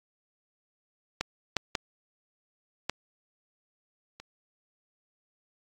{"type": "clicks", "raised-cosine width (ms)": 0.2, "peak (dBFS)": [-11, -8, -10, -11, -26], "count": 5, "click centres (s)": [1.21, 1.567, 1.752, 2.896, 4.2], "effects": ["AAC 48 kbps"]}